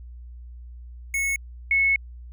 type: tone pair in turn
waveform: square / sine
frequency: 2196 / 2196 Hz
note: C#7 / C#7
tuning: -17 / -17 cents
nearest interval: unison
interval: 0 cents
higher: neither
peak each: -23 / -17 dBFS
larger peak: second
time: 1.14-1.36 / 1.71-1.96 s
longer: second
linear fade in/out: 2 ms
effects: added 60 Hz sine -38 dBFS peak until 2.32 s